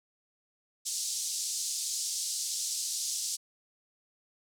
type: band-pass noise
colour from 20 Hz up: white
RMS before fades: -34 dBFS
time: 0.85-3.37 s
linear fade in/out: 20 ms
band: 4500 to 8500 Hz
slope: 24 dB/octave
effects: none